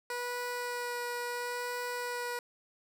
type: tone with vibrato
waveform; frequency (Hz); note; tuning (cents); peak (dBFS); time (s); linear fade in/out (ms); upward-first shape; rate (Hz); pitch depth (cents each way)
15% pulse; 486.9; B4; -25; -28; 0.1-2.39; 2; sine; 0.73; 10
effects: none